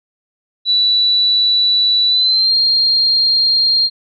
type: tone with pitch glide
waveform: sine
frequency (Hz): 3951 to 4210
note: B7 to C8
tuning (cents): 0 to +10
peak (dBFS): -10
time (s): 0.65-3.9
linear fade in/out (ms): 50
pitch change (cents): +110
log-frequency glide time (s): 2.08-2.54
effects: none